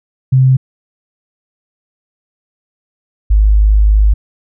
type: tone pair in turn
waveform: sine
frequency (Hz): 130.81 / 51.91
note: C3 / G#1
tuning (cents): 0 / 0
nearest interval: octave + major third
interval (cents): 1600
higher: first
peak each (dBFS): -5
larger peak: neither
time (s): 0.32-0.57 / 3.3-4.14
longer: second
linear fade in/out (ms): 10
effects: none